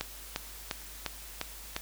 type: click train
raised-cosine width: 0.2 ms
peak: -14 dBFS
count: 6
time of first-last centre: 0.01-1.764 s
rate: 2.85 Hz
effects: added 50 Hz sine -49 dBFS peak until 1.81 s + white hiss -47 dBFS RMS until 1.81 s